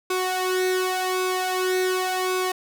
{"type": "tone with flanger", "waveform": "sawtooth", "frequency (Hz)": 370, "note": "F#4", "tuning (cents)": 0, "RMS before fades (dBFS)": -24, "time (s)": [0.1, 2.52], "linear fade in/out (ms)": 5, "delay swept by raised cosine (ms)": [0.81, 2.21], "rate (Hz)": 0.89, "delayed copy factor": 0.7, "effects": []}